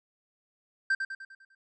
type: tone with echo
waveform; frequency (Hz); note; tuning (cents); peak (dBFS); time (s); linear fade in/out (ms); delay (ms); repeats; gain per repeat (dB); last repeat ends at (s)
triangle; 1568; G6; 0; -21; 0.9-0.95; 5; 100; 6; -6; 1.55
effects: resampled to 22050 Hz